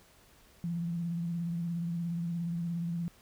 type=tone with vibrato; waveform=sine; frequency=170 Hz; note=F3; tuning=46 cents flat; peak=-31 dBFS; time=0.64-3.08 s; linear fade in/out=0 ms; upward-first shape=triangle; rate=17 Hz; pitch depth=48 cents each way; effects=pink hiss -61 dBFS RMS until 3.21 s